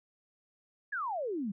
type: exponential sweep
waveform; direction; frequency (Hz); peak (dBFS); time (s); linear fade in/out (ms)
sine; down; 1746 to 185; -32; 0.92-1.52; 10
effects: none